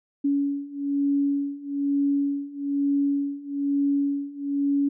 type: beating tone pair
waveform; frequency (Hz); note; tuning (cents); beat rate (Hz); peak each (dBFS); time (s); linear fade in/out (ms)
sine; 281.3 / 282.4; C#4 / C#4; +26 / +32; 1.1; -26 / -24; 0.24-4.89; 10
effects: none